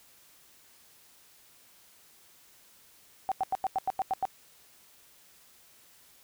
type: tone bursts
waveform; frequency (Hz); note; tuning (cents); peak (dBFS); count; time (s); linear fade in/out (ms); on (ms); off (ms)
sine; 765; G5; -42; -25; 9; 3.29-4.253; 0; 27; 90
effects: white hiss -59 dBFS RMS until 6.23 s